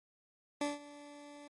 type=tone with ADSR envelope; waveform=20% pulse; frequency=290.6 Hz; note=D4; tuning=18 cents flat; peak=-26 dBFS; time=0.61-1.48 s; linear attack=4 ms; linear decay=170 ms; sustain=-19 dB; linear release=10 ms; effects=MP3 48 kbps